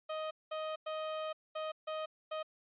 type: tone bursts at uneven times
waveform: 30% pulse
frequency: 625 Hz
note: D#5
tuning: 8 cents sharp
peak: -34 dBFS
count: 6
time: 0.09-0.31 / 0.51-0.76 / 0.86-1.33 / 1.55-1.72 / 1.87-2.06 / 2.31-2.43 s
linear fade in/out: 10 ms
effects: resampled to 8000 Hz